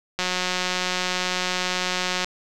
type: click train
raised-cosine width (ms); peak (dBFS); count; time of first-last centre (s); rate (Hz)
0.2; -7; 375; 0.19-2.245; 182
effects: none